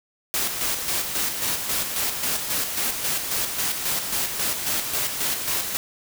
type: noise with tremolo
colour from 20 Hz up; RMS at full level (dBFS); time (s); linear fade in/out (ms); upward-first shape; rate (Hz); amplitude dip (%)
white; -24; 0.34-5.77; 0; square; 3.7; 45
effects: none